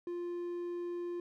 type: tone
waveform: triangle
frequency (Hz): 349.2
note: F4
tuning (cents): 0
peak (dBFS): -34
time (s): 0.07-1.2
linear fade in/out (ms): 2
effects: none